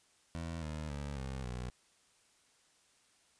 20% pulse tone with pitch steps, 83 / 77 / 71.43 / 66.26 / 61.47 Hz, E2 / D#2 / D2 / C2 / B1, +12 / -17 / -47 / +22 / -7 cents, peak -34 dBFS, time 0.35-1.7 s, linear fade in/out 0 ms, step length 270 ms, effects white hiss -69 dBFS RMS until 3.39 s + resampled to 22050 Hz

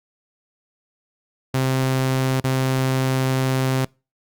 sawtooth tone with dropouts, 131.3 Hz, C3, 6 cents sharp, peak -14 dBFS, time 1.54-3.85 s, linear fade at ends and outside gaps 5 ms, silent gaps 2.404-2.441 s, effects noise-tail reverb RT60 0.3 s tail -26 dB re dry + Opus 48 kbps

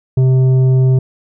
triangle tone with tanh clipping, 130 Hz, C3, 11 cents flat, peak -9 dBFS, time 0.17-0.99 s, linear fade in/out 5 ms, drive 12 dB, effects none

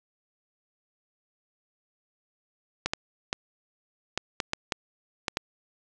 clicks, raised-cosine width 0.2 ms, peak -9 dBFS, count 9, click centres 2.86 / 2.935 / 3.329 / 4.176 / 4.402 / 4.534 / 4.722 / 5.282 / 5.371 s, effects resampled to 22050 Hz + 7-bit

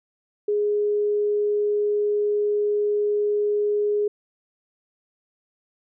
sine tone, 415.3 Hz, G#4, in tune, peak -19 dBFS, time 0.48-4.08 s, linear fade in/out 5 ms, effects none

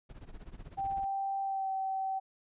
brown noise with tremolo, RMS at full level -44 dBFS, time 0.09-1.05 s, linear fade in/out 10 ms, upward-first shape sine, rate 16 Hz, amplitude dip 85%
sine tone with pitch glide, 783 to 768.7 Hz, G5 to G5, -2 to -34 cents, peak -31 dBFS, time 0.77-2.2 s, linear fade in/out 20 ms, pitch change -32 cents, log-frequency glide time 1.42-1.7 s
effects resampled to 8000 Hz

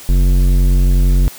sine tone with tanh clipping, 45.59 Hz, F#1, 25 cents flat, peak -10 dBFS, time 0.09-1.28 s, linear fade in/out 0 ms, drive 14 dB, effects white hiss -35 dBFS RMS until 1.38 s

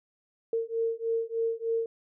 sine beating tone pair, 454.6 / 457.9 Hz, A#4 / A#4, -43 / -31 cents, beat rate 3.3 Hz, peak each -30 dBFS, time 0.53-1.86 s, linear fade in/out 2 ms, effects none

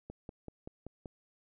click train, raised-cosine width 2 ms, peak -30 dBFS, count 6, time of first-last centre 0.1-1.058 s, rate 5.22 Hz, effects none

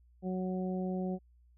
harmonic tone, 185 Hz, F#3, in tune, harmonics 1 / 2 / 3 / 4, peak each -33 / -39 / -43 / -45 dBFS, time 0.22-1.19 s, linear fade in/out 50 ms, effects added 60 Hz sine -60 dBFS peak until 1.57 s

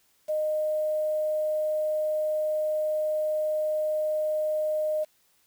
sine tone with quantisation, 615 Hz, D#5, 20 cents flat, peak -24 dBFS, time 0.28-5.05 s, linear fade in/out 20 ms, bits 8, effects white hiss -66 dBFS RMS until 5.46 s

